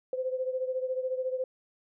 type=beating tone pair; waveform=sine; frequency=512 / 526 Hz; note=C5 / C5; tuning=-38 / +9 cents; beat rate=14 Hz; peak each=-30 / -35 dBFS; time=0.13-1.44 s; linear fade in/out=2 ms; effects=none